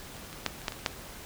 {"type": "clicks", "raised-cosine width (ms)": 0.2, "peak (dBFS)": [-28, -25, -9, -30, -11, -20, -8], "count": 7, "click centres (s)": [0.167, 0.329, 0.463, 0.617, 0.682, 0.722, 0.862], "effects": ["pink hiss -45 dBFS RMS until 1.25 s"]}